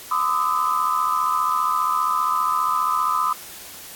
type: tone cluster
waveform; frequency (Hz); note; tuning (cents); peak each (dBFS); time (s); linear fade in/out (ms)
sine; 1018 / 1207 / 1282; C6 / D6 / E6; -48 / +47 / -49; -23 / -22 / -23; 0.11-3.33; 5
effects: white hiss -39 dBFS RMS until 3.95 s + AAC 64 kbps